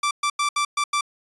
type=tone bursts at uneven times; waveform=sawtooth; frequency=1170 Hz; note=D6; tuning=7 cents flat; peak=-16 dBFS; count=6; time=0.03-0.11 / 0.23-0.3 / 0.39-0.49 / 0.56-0.65 / 0.77-0.84 / 0.93-1.01 s; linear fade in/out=5 ms; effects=resampled to 24000 Hz